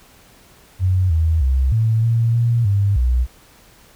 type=tone with pitch steps; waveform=sine; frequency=92.5 / 80.5 / 65.9 / 111.8 / 115.4 / 117.7 / 100.2 / 61.8 Hz; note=F#2 / E2 / C2 / A2 / A#2 / A#2 / G2 / B1; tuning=0 / -41 / +13 / +28 / -17 / +17 / +38 / +2 cents; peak=-13 dBFS; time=0.79-3.27 s; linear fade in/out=50 ms; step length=310 ms; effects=pink hiss -49 dBFS RMS until 3.95 s